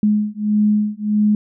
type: beating tone pair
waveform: sine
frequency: 209.5 / 211.1 Hz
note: G#3 / G#3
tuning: +15 / +29 cents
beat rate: 1.6 Hz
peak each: -17 dBFS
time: 0.03-1.35 s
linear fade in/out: 2 ms
effects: none